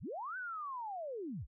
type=linear two-way sweep; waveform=sine; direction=up then down; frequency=32.7 to 1545 to 32.7 Hz; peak=-39 dBFS; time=0-1.47 s; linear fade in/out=50 ms; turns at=0.37 s; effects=none